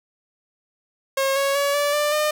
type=tone with pitch steps; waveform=sawtooth; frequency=541 / 553.3 / 565.9 / 578.8 / 592 / 605.5 Hz; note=C#5 / C#5 / C#5 / D5 / D5 / D#5; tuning=-42 / -3 / +36 / -25 / +14 / -47 cents; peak=-15 dBFS; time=1.17-2.31 s; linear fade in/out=5 ms; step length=190 ms; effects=none